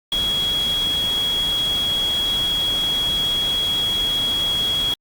sine tone in noise, 3322 Hz, G#7, in tune, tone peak -18 dBFS, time 0.12-4.94 s, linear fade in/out 2 ms, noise pink, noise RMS -31 dBFS, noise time 0.12-4.94 s, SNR +10 dB, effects Opus 48 kbps

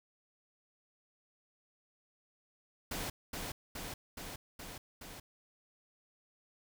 pink noise with echo, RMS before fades -39 dBFS, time 2.91-3.1 s, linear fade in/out 5 ms, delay 420 ms, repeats 5, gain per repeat -2 dB, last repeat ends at 5.2 s, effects none

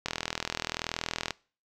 click train, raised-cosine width 0.2 ms, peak -12 dBFS, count 52, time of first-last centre 0.06-1.307 s, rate 40.9 Hz, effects noise-tail reverb RT60 0.4 s tail -23 dB re dry

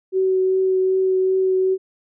sine tone with vibrato, 376.6 Hz, F#4, 31 cents sharp, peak -15 dBFS, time 0.12-1.78 s, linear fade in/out 50 ms, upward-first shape triangle, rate 2.6 Hz, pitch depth 12 cents each way, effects none

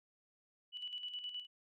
sine tone with tremolo, 2960 Hz, F#7, in tune, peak -39 dBFS, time 0.72-1.47 s, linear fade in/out 50 ms, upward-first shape square, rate 9.6 Hz, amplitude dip 55%, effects MP3 64 kbps

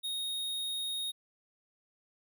square tone, 3730 Hz, A#7, in tune, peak -34 dBFS, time 0.03-1.12 s, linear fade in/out 20 ms, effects none

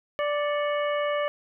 harmonic tone with a mistuned harmonic, 586 Hz, D5, 4 cents flat, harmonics 1 / 2 / 3 / 4 / 5, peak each -25 / -31 / -35 / -37 / -39 dBFS, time 0.19-1.28 s, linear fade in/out 0 ms, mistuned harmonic 4, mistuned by -96 cents, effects none

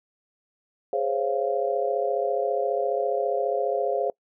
sine chord, Db major seventh, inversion second, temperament just, 415.8 / 519.7 / 554.4 / 693 Hz, Ab4 / C5 / Db5 / F5, +2 / -12 / 0 / -14 cents, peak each -28 dBFS, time 0.93-4.1 s, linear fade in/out 2 ms, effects noise-tail reverb RT60 0.1 s tail -25 dB re dry

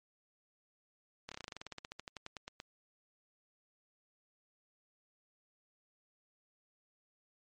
slowing click train, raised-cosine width 0.2 ms, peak -26 dBFS, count 22, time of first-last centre 1.29-2.601 s, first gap 26 ms, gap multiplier 1.08, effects MP3 48 kbps

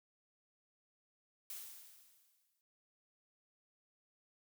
blue noise with exponential decay, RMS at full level -45 dBFS, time 1.5-2.61 s, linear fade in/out 0 ms, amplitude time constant 240 ms, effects none

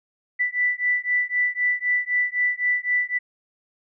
sine beating tone pair, 1975.5 / 1979.4 Hz, B6 / B6, 0 / +3 cents, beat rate 3.9 Hz, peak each -23 dBFS, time 0.39-3.19 s, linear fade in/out 20 ms, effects none

